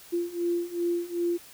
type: beating tone pair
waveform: sine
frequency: 344.1 / 346.7 Hz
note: F4 / F4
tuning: -26 / -13 cents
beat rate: 2.6 Hz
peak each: -30 / -28 dBFS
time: 0.12-1.38 s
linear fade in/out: 20 ms
effects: white hiss -50 dBFS RMS until 1.53 s